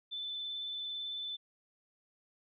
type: tone with vibrato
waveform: sine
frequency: 3518 Hz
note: A7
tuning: 1 cent flat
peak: -37 dBFS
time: 0.11-1.37 s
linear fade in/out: 20 ms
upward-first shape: sine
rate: 18 Hz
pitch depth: 16 cents each way
effects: none